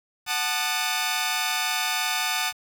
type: chord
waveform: 10% pulse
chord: D# diminished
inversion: first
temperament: equal with one note detuned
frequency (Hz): 740 / 880 / 1218.9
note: F#5 / A5 / D#6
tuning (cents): 0 / 0 / -36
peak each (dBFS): -20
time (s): 0.26-2.53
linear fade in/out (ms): 50
effects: 8-bit